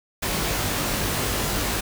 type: noise with comb filter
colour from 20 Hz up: pink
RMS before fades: -25 dBFS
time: 0.22-1.81 s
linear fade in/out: 10 ms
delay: 20 ms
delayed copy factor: +0.95
effects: none